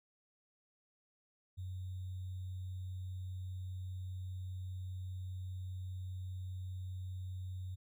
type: tone with sample-and-hold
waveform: sine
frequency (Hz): 92.5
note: F#2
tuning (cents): 0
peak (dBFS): -40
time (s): 1.57-7.76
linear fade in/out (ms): 20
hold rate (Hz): 3675
effects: none